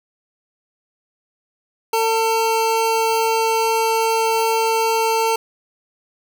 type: tone pair together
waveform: square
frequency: 449.8 / 899.6 Hz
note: A4 / A5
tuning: +38 / +38 cents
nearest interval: octave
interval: 1200 cents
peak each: -20 / -19 dBFS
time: 1.93-5.36 s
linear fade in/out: 5 ms
effects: none